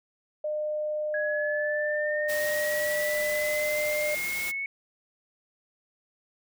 sine tone with pitch glide, 606 to 600.1 Hz, D#5 to D5, -46 to +37 cents, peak -27 dBFS, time 0.44-4.15 s, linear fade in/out 5 ms, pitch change -17 cents, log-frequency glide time 1.18-1.4 s
sine linear sweep, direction up, 1661.2 to 2217 Hz, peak -29 dBFS, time 1.14-4.66 s, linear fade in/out 2 ms
white noise, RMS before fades -36 dBFS, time 2.28-4.52 s, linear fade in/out 20 ms
effects none

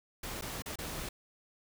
pink noise with dropouts, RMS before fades -40 dBFS, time 0.23-1.09 s, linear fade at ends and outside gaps 5 ms, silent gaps 0.412-0.421 / 0.622-0.659 / 0.758-0.786 s, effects none

